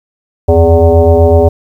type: tone with frequency modulation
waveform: sine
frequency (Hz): 246.5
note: B3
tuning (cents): -3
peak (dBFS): -3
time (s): 0.48-1.49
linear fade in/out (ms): 10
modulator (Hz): 167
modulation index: 2.5
effects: 7-bit